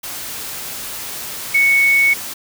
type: tone in noise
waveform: sine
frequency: 2217 Hz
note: C#7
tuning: in tune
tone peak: -10 dBFS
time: 1.54-2.14 s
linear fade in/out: 10 ms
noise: white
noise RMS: -28 dBFS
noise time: 0.03-2.34 s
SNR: +15 dB
effects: none